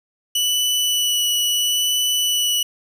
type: tone with vibrato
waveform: sawtooth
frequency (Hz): 2960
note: F#7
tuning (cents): 0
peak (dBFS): -14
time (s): 0.35-2.63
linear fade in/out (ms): 5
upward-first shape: sine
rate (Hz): 0.74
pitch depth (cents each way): 11
effects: none